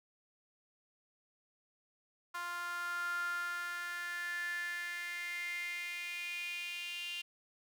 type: tone with high-pass filter sweep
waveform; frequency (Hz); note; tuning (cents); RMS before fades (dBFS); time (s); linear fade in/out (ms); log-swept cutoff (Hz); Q
sawtooth; 349.2; F4; 0; -40; 2.34-7.22; 10; 1200 to 2800; 8.8
effects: none